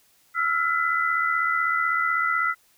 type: tone cluster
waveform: sine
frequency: 1323 / 1399 / 2005 Hz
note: E6 / F6 / B6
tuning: +6 / +3 / +26 cents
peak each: -25 dBFS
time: 0.34-2.55 s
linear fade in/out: 50 ms
effects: white hiss -61 dBFS RMS until 2.77 s